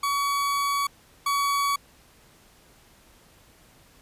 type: tone pair in turn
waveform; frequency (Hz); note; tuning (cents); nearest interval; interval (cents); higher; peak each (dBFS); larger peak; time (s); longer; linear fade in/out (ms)
40% pulse; 1130 / 1130; C#6 / C#6; +33 / +33; unison; 0; neither; -22 / -21; second; 0.03-0.87 / 1.26-1.76; first; 5
effects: pink hiss -56 dBFS RMS until 4.01 s + resampled to 32000 Hz